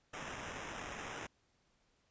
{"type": "noise with sample-and-hold", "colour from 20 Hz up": "white", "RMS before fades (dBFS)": -45, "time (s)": [0.13, 1.27], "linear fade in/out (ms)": 10, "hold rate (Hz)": 4410, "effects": ["pink hiss -75 dBFS RMS until 2.1 s", "resampled to 16000 Hz"]}